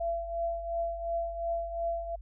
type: tone with tremolo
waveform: sine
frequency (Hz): 676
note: E5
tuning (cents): +43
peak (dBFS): -27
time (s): 0-2.16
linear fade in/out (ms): 10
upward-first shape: triangle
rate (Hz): 2.8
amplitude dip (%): 70
effects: added 50 Hz sine -42 dBFS peak until 2.21 s